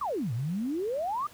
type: exponential two-way sweep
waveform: sine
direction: down then up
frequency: 1243 to 108.4 to 1243 Hz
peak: -28 dBFS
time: 0.01-1.27 s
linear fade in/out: 5 ms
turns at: 0.33 s
effects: pink hiss -53 dBFS RMS until 1.33 s + high-pass 60 Hz 12 dB/octave